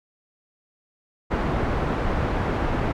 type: low-pass noise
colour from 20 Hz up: pink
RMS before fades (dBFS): -24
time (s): 1.3-2.93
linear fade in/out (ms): 20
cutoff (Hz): 1400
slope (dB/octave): 12
effects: none